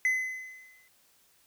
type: tone with exponential decay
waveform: triangle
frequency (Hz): 2032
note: B6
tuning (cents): +49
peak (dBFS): -20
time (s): 0.05-0.88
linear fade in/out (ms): 1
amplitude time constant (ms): 180
effects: white hiss -65 dBFS RMS until 1.46 s